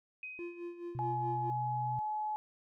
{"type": "tone with exponential decay", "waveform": "sine", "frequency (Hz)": 2515, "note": "D#7", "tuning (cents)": 18, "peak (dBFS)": -39, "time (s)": [0.23, 1.06], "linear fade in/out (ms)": 2, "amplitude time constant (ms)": 180}
{"type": "tone with tremolo", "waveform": "triangle", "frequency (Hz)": 346.5, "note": "F4", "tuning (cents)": -14, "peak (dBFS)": -36, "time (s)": [0.39, 1.5], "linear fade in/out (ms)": 0, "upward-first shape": "sine", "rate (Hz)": 4.7, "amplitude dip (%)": 70}
{"type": "tone", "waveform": "sine", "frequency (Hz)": 126.4, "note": "B2", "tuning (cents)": 41, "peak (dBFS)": -37, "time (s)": [0.95, 1.99], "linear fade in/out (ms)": 0}
{"type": "tone with pitch glide", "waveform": "sine", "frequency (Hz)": [844, 852.3], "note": ["G#5", "G#5"], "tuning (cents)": [28, 45], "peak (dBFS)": -33, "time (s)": [0.99, 2.36], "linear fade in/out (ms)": 0, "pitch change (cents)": 17, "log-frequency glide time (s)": [1.84, 1.94]}
{"effects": []}